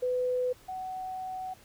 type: tone pair in turn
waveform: sine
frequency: 501 / 748.5 Hz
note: B4 / F#5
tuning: +25 / +20 cents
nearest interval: perfect fifth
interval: 695 cents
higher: second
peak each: -26 / -34 dBFS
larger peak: first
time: 0.02-0.53 / 0.68-1.54 s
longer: second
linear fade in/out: 10 ms
effects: pink hiss -57 dBFS RMS until 1.64 s